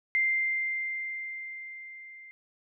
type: tone with level ramp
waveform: sine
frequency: 2093 Hz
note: C7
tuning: in tune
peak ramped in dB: -22 to -46 dBFS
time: 0.15-2.31 s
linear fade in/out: 0 ms
effects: none